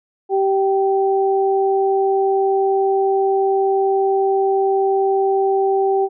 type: tone pair together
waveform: sine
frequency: 388.7 / 777.4 Hz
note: G4 / G5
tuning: -15 / -15 cents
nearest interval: octave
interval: 1200 cents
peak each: -15 / -19 dBFS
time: 0.29-6.09 s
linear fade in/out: 50 ms
effects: none